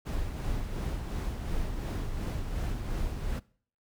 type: noise with tremolo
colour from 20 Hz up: brown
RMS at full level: -31 dBFS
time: 0.05-3.4 s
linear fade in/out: 20 ms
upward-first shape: sine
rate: 2.8 Hz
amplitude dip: 40%
effects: noise-tail reverb RT60 0.5 s tail -22 dB re dry